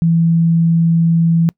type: tone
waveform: sine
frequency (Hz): 166.2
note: E3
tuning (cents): +15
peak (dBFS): -9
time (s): 0.02-1.49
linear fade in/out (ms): 0
effects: noise-tail reverb RT60 0.1 s tail -26 dB re dry